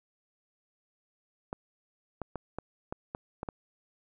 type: clicks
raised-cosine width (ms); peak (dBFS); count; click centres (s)
1; -21; 8; 1.529 / 2.217 / 2.357 / 2.586 / 2.925 / 3.149 / 3.431 / 3.488
effects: none